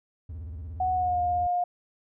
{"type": "tone with vibrato", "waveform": "triangle", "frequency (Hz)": 79.7, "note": "D#2", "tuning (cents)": 42, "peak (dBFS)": -33, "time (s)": [0.29, 1.47], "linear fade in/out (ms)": 5, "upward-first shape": "square", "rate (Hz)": 17, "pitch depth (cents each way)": 190}
{"type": "tone with pitch glide", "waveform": "sine", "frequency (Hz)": [740, 711.1], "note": ["F#5", "F5"], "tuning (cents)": [0, 31], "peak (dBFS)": -23, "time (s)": [0.8, 1.64], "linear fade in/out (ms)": 5, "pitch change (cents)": -69, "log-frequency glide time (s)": [0.92, 1.2]}
{"effects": []}